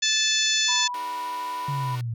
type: harmonic tone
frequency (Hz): 873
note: A5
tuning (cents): -14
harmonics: 2 / 3 / 4 / 5 / 6 / 7 / 8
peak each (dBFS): -29 / -29 / -24 / -29 / -29 / -29 / -29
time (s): 0.02-0.88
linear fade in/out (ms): 10
type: tone with pitch glide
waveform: sine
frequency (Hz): 982 to 988.8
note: B5 to B5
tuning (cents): -10 to +2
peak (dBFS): -28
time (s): 0.68-1.96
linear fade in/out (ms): 10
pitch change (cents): +12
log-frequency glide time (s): 1.21-1.52
type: chord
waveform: 5% pulse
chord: D augmented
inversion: none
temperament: equal with one note detuned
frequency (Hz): 298.5 / 370 / 466.2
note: D4 / F#4 / A#4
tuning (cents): +28 / 0 / 0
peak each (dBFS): -32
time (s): 0.94-2.01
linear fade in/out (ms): 2
type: linear sweep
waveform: sine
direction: down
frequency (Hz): 143.9 to 112.3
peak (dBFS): -26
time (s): 1.68-2.14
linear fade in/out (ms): 5
effects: none